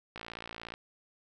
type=click train; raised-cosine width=0.3 ms; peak=-25 dBFS; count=34; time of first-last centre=0.16-0.739 s; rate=57 Hz; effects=none